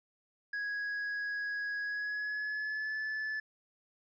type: tone with pitch glide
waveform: triangle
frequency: 1661.2 to 1735.7 Hz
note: G#6 to A6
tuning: 0 to -24 cents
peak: -32 dBFS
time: 0.53-3.4 s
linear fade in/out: 5 ms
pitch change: +76 cents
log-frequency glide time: 1.81-2.96 s
effects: resampled to 16000 Hz